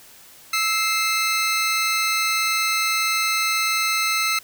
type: tone pair together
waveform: 20% pulse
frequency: 1311.6 / 2100 Hz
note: E6 / C7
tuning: -9 / +6 cents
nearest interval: minor sixth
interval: 815 cents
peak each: -17 dBFS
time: 0.53-4.39 s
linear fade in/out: 5 ms
effects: white hiss -47 dBFS RMS until 4.43 s